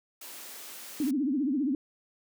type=high-pass noise; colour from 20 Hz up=white; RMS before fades=-44 dBFS; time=0.21-1.11 s; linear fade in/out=5 ms; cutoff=220 Hz; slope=24 dB/octave
type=tone with vibrato; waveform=sine; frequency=277.2 Hz; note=C#4; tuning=in tune; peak=-25 dBFS; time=1-1.75 s; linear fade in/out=2 ms; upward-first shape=triangle; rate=15 Hz; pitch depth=240 cents each way
effects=none